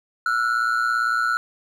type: ring-modulated tone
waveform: triangle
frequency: 1396.9 Hz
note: F6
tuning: in tune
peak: -14 dBFS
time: 0.26-1.37 s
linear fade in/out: 0 ms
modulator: 58.9 Hz
effects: none